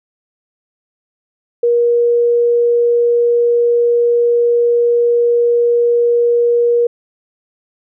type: tone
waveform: sine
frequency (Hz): 475.3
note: A#4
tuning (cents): +34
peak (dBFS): -9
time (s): 1.63-6.87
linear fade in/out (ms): 5
effects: none